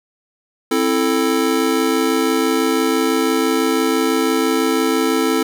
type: chord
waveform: square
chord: A minor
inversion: first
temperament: just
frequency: 264 / 330 / 440 Hz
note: C4 / E4 / A4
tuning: +16 / +2 / 0 cents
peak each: -20 dBFS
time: 0.71-5.43 s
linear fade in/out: 5 ms
effects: none